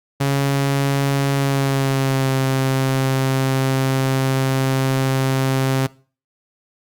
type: tone with pitch glide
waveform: sawtooth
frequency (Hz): 138.59 to 133.17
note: C#3 to C3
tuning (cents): 0 to +31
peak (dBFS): -12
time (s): 0.2-5.87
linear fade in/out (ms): 10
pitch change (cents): -69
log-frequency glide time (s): 1.35-2.33
effects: noise-tail reverb RT60 0.4 s tail -21 dB re dry + Opus 48 kbps